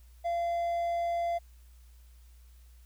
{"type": "tone", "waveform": "triangle", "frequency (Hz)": 686, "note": "F5", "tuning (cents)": -31, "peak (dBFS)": -26, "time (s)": [0.24, 1.39], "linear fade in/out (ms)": 20, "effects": ["added 60 Hz sine -52 dBFS peak until 2.85 s", "white hiss -67 dBFS RMS until 2.85 s"]}